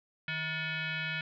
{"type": "tone with frequency modulation", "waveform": "sine", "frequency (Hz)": 155.4, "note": "D#3", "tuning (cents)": -2, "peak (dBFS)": -32, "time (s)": [0.28, 1.21], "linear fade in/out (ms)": 2, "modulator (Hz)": 797, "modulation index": 3.6, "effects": []}